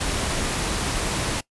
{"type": "noise", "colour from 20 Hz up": "pink", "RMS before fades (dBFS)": -25, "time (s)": [0, 1.41], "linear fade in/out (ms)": 10, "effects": ["noise-tail reverb RT60 0.1 s tail -20 dB re dry", "resampled to 24000 Hz"]}